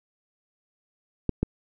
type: clicks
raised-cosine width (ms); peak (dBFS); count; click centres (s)
3; -10 / -10; 2; 1.293 / 1.43
effects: none